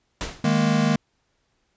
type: noise with exponential decay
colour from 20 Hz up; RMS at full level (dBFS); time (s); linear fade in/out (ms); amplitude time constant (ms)
pink; -25; 0.21-0.53; 0; 68
type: chord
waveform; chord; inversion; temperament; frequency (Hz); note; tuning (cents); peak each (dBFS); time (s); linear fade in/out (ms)
square; D# suspended fourth; none; equal; 155.56 / 207.7 / 233.1; D#3 / G#3 / A#3; 0 / 0 / 0; -23; 0.44-0.96; 5
effects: pink hiss -70 dBFS RMS until 1.76 s + resampled to 16000 Hz